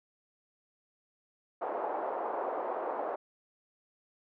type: band-pass noise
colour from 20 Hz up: white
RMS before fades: -35 dBFS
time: 1.61-3.16 s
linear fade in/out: 10 ms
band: 400 to 920 Hz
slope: 24 dB/octave
effects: none